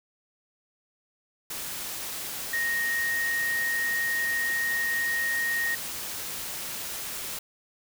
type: tone in noise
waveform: sine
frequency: 1864.7 Hz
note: A#6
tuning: in tune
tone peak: -25 dBFS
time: 2.53-5.75 s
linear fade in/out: 5 ms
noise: white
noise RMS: -35 dBFS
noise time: 1.5-7.39 s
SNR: +7 dB
effects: none